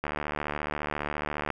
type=click train; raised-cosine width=0.5 ms; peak=-15 dBFS; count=110; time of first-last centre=0.04-1.503 s; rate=74.5 Hz; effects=none